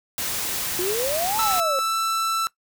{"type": "noise", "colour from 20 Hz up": "white", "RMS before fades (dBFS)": -27, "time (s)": [0.18, 1.6], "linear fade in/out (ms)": 0}
{"type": "exponential two-way sweep", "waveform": "sine", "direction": "up then down", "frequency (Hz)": [345.9, 916, 526], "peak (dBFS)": -23, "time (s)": [0.79, 1.79], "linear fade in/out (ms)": 0, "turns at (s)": 1.4}
{"type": "tone with pitch glide", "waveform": "45% pulse", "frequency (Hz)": [1318.5, 1329.2], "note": ["E6", "E6"], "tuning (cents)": [0, 14], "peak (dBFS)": -21, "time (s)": [1.39, 2.47], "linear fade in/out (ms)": 0, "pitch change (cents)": 14, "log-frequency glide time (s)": [1.77, 1.97]}
{"effects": ["noise-tail reverb RT60 0.1 s tail -18 dB re dry"]}